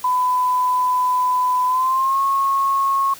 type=tone with pitch glide; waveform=sine; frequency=1002 to 1092.7 Hz; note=B5 to C#6; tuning=+25 to -25 cents; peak=-15 dBFS; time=0.04-3.14 s; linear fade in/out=5 ms; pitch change=+150 cents; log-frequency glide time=1.66-2.21 s; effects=white hiss -40 dBFS RMS until 3.19 s